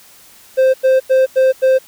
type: tone bursts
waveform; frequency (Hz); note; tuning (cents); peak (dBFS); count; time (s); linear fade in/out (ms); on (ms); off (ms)
triangle; 523.3; C5; 0; -6; 5; 0.57-1.788; 20; 170; 92
effects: white hiss -44 dBFS RMS until 1.87 s